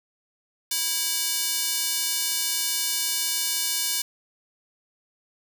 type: tone with high-pass filter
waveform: square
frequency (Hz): 326.8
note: E4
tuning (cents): -15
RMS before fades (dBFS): -26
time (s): 0.71-4.02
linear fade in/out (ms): 5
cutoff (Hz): 4900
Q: 0.75
effects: none